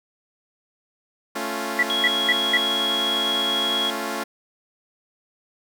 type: chord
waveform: 10% pulse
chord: A augmented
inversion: none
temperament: equal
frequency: 220 / 277.2 / 349.2 Hz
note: A3 / C#4 / E#4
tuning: 0 / 0 / 0 cents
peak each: -22 dBFS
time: 1.35-4.24 s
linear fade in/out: 10 ms
type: tone bursts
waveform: sine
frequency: 1964 Hz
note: B6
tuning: 10 cents flat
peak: -15 dBFS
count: 4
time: 1.79-2.572 s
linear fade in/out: 2 ms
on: 38 ms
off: 210 ms
type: tone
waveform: sine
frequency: 3322 Hz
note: G#7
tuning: in tune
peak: -21 dBFS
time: 1.9-3.9 s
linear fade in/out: 0 ms
effects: none